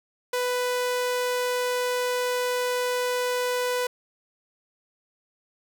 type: tone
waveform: sawtooth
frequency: 495.9 Hz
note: B4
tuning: 7 cents sharp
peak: -20 dBFS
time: 0.33-3.87 s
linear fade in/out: 5 ms
effects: none